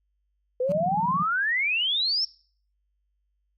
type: exponential sweep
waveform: sine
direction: up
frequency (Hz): 487.8 to 5510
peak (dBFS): -22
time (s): 0.6-2.25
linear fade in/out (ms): 5
type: tone with exponential growth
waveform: 10% pulse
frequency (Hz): 179.2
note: F3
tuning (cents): +45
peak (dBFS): -30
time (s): 0.64-0.72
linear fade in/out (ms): 0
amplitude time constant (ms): 16
type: tone bursts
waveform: sine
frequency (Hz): 176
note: F3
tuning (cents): +14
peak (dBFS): -26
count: 10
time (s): 0.69-1.227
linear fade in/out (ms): 5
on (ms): 33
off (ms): 23
effects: noise-tail reverb RT60 0.5 s tail -22 dB re dry + added 50 Hz sine -70 dBFS peak until 3.57 s